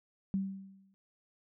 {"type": "tone with exponential decay", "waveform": "sine", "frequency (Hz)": 193.6, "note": "G3", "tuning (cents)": -21, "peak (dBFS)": -27, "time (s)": [0.34, 0.94], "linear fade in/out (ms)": 0, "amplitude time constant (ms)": 130, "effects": []}